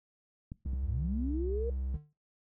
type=clicks; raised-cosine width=5 ms; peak=-28 dBFS; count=3; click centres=0.519 / 0.66 / 0.734 s
type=tone; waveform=triangle; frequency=65.41 Hz; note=C2; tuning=in tune; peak=-30 dBFS; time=0.65-1.97 s; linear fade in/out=10 ms
type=linear sweep; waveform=sine; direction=up; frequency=60.9 to 480.7 Hz; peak=-33 dBFS; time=0.83-1.7 s; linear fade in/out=5 ms
type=tone with exponential decay; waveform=triangle; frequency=149.5 Hz; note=D3; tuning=31 cents sharp; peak=-34 dBFS; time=1.94-2.13 s; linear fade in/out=2 ms; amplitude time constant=41 ms
effects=noise-tail reverb RT60 0.3 s tail -23 dB re dry